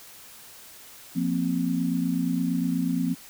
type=chord; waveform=sine; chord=F suspended fourth; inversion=none; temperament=equal; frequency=174.61 / 233.1 / 261.6 Hz; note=F3 / Bb3 / C4; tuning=0 / 0 / 0 cents; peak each=-27 / -29 / -26 dBFS; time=1.15-3.15 s; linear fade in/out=20 ms; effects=white hiss -47 dBFS RMS until 3.29 s